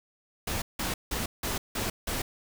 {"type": "noise bursts", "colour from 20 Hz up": "pink", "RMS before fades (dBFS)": -31, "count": 6, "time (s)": [0.47, 2.22], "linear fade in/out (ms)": 5, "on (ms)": 150, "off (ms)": 170, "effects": []}